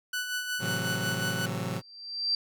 sawtooth tone with tremolo, 1487 Hz, F#6, 8 cents sharp, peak -25 dBFS, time 0.13-1.46 s, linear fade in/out 5 ms, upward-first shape sine, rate 5.5 Hz, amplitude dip 50%
sawtooth chord, F# half-diminished seventh, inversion first, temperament just, 111 / 133.2 / 166.5 / 185 Hz, A2 / C3 / E3 / F#3, +16 / +31 / +18 / 0 cents, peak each -32 dBFS, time 0.59-1.82 s, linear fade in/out 50 ms
sine tone with exponential growth, 4699 Hz, D8, in tune, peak -22 dBFS, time 1.66-2.35 s, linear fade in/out 2 ms, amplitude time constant 150 ms
effects none

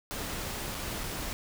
pink noise with dropouts, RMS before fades -36 dBFS, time 0.11-1.33 s, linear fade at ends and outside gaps 0 ms, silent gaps 0.746-0.75 / 1.036-1.04 s, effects none

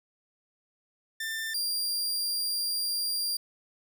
sawtooth tone pair in turn, 1787 / 4771 Hz, A6 / D8, +26 / +26 cents, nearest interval octave + perfect fourth, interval 1700 cents, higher second, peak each -28 / -25 dBFS, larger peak second, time 1.2-1.54 / 1.54-3.37 s, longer second, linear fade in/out 5 ms, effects none

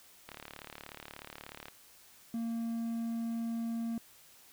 click train, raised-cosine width 0.3 ms, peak -28 dBFS, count 52, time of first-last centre 0.29-1.683 s, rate 36.6 Hz
triangle tone, 230 Hz, A#3, 23 cents flat, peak -31 dBFS, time 2.34-3.98 s, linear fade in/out 2 ms
effects white hiss -59 dBFS RMS until 4.52 s

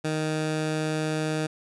15% pulse tone, 155.56 Hz, D#3, in tune, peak -19 dBFS, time 0.04-1.47 s, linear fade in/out 10 ms, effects resampled to 24000 Hz

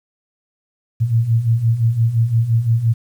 sine beating tone pair, 111.2 / 117 Hz, A2 / A#2, +19 / +7 cents, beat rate 5.8 Hz, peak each -19 / -14 dBFS, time 1-2.94 s, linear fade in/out 20 ms, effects 8-bit

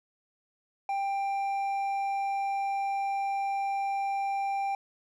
sine tone with hard clipping, 790 Hz, G5, 13 cents sharp, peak -29 dBFS, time 0.89-4.75 s, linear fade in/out 2 ms, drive 5 dB, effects none

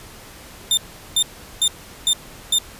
sawtooth tone bursts, 3606 Hz, A7, 42 cents sharp, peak -11 dBFS, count 5, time 0.71-2.585 s, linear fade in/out 2 ms, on 63 ms, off 390 ms, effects pink hiss -41 dBFS RMS until 2.79 s + resampled to 32000 Hz

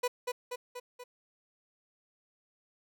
30% pulse tone with echo, 493.9 Hz, B4, in tune, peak -25 dBFS, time 0.03-0.08 s, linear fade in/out 10 ms, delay 240 ms, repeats 4, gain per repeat -4 dB, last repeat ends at 1.04 s, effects none

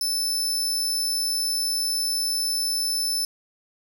sawtooth tone, 5274 Hz, E8, in tune, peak -20 dBFS, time 0.01-3.25 s, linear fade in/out 2 ms, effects none

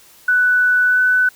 sine tone with pitch glide, 1488 to 1499.2 Hz, F#6 to F#6, +9 to +22 cents, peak -11 dBFS, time 0.28-1.29 s, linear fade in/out 5 ms, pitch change +13 cents, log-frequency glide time 0.86-1 s, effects white hiss -47 dBFS RMS until 1.35 s

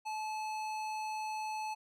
sine tone with tanh clipping, 864 Hz, A5, 32 cents flat, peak -38 dBFS, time 0.05-1.75 s, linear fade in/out 20 ms, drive 18 dB, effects none

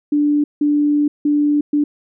sine tone bursts at uneven times, 293.7 Hz, D4, in tune, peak -12 dBFS, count 4, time 0.12-0.44 / 0.61-1.08 / 1.25-1.61 / 1.73-1.84 s, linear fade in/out 5 ms, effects none

